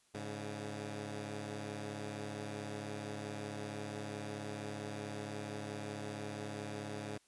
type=tone pair together; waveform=10% pulse; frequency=104.5 / 141.24 Hz; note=G#2 / C#3; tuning=+11 / +33 cents; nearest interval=perfect fourth; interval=522 cents; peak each=-34 / -38 dBFS; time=0.14-7.18 s; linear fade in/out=10 ms; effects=white hiss -71 dBFS RMS until 7.27 s + resampled to 24000 Hz